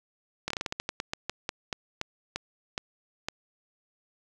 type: slowing click train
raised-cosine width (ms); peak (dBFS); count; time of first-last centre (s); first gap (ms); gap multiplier
0.2; -13; 18; 0.48-3.285; 24; 1.21
effects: none